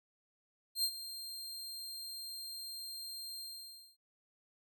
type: tone with ADSR envelope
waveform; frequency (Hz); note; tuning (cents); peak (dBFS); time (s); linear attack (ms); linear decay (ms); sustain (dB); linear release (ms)
sawtooth; 4186; C8; 0; -26; 0.75-3.97; 86; 66; -14; 570
effects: none